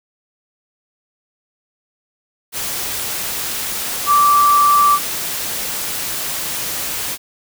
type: tone in noise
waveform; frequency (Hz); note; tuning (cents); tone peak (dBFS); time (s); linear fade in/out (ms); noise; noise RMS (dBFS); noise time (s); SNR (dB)
sine; 1166; D6; -13; -9; 4.06-4.99; 50; white; -23; 2.52-7.18; +11
effects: none